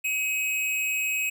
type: tone with amplitude modulation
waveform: square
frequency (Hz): 2540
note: D#7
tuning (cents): +35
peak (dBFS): -23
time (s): 0.04-1.3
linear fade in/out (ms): 10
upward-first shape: sine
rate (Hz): 288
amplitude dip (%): 50
effects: none